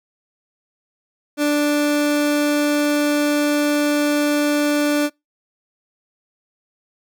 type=tone; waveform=30% pulse; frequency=293.7 Hz; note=D4; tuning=in tune; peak=-13 dBFS; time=1.37-5.1 s; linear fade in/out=50 ms; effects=noise-tail reverb RT60 0.2 s tail -26 dB re dry